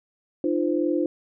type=tone cluster; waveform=sine; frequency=301.6 / 343.8 / 517 Hz; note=D4 / F4 / C5; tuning=+46 / -27 / -21 cents; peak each=-24 / -24 / -28 dBFS; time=0.44-1.06 s; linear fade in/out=2 ms; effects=none